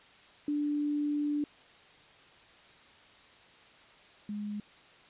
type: tone pair in turn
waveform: sine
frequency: 293.7 / 207.7 Hz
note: D4 / G#3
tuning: 0 / 0 cents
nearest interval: tritone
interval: 600 cents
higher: first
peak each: -28 / -34 dBFS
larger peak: first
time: 0.48-1.44 / 4.29-4.6 s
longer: first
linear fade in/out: 2 ms
effects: white hiss -57 dBFS RMS until 5.09 s + resampled to 8000 Hz